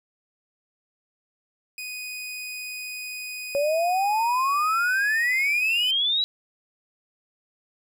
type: tone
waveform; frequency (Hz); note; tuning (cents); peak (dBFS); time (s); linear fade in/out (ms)
sawtooth; 2489; D#7; 0; -29; 1.78-5.91; 2
type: exponential sweep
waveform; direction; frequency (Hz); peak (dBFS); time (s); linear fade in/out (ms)
sine; up; 556 to 3951; -20; 3.55-6.24; 0
effects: none